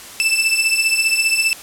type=beating tone pair; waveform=sawtooth; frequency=2637 / 2652 Hz; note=E7 / E7; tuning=0 / +10 cents; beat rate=15 Hz; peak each=-14 dBFS; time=0.2-1.53 s; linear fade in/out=0 ms; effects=white hiss -36 dBFS RMS until 1.62 s + low-pass 12000 Hz 12 dB/octave